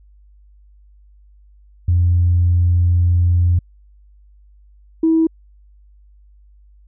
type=tone pair in turn; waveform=sine; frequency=87.4 / 323.7 Hz; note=F2 / E4; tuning=+2 / -31 cents; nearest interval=octave + major seventh; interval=2267 cents; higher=second; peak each=-10 dBFS; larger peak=neither; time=1.88-3.59 / 5.03-5.27 s; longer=first; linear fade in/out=5 ms; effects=tanh soft clip ceiling -6 dBFS + added 50 Hz sine -45 dBFS peak until 6.87 s